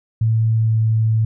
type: tone with pitch glide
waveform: sine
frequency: 111.9 to 110.93 Hz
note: A2 to A2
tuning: +30 to +15 cents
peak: -13 dBFS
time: 0.21-1.25 s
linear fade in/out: 5 ms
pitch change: -15 cents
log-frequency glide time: 0.56-0.77 s
effects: none